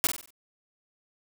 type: noise with echo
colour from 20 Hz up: white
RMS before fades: -23 dBFS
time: 0.04-0.07 s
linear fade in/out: 0 ms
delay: 47 ms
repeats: 5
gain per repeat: -7 dB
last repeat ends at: 0.305 s
effects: none